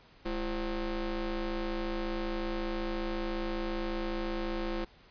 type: ring-modulated tone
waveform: 30% pulse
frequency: 183.3 Hz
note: F#3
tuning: 16 cents flat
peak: -26 dBFS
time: 0.25-4.85 s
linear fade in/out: 10 ms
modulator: 156 Hz
effects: pink hiss -59 dBFS RMS until 5.1 s + resampled to 11025 Hz